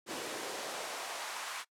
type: noise with high-pass filter sweep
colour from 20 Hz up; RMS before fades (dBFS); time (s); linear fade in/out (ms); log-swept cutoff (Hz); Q
pink; -40; 0.06-1.65; 50; 300 to 1200; 1.5
effects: noise-tail reverb RT60 0.1 s tail -21 dB re dry + low-pass 10000 Hz 12 dB/octave